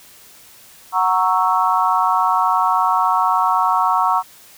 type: chord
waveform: sine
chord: F# dominant seventh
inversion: none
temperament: equal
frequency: 740 / 932.3 / 1108.7 / 1318.5 Hz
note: F#5 / A#5 / C#6 / E6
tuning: 0 / 0 / 0 / 0 cents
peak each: -20 / -18 / -18 / -21 dBFS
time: 0.92-4.23 s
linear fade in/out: 50 ms
effects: white hiss -45 dBFS RMS until 4.57 s